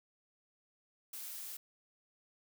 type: noise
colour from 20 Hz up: blue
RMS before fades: -45 dBFS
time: 1.13-1.57 s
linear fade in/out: 5 ms
effects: none